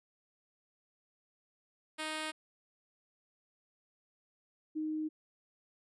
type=tone pair in turn; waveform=5% pulse / sine; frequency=311.4 / 310.3 Hz; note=D#4 / D#4; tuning=+2 / -5 cents; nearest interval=unison; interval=7 cents; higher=first; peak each=-25 / -33 dBFS; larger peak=first; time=1.98-2.32 / 4.75-5.09 s; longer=neither; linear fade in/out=20 ms; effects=resampled to 24000 Hz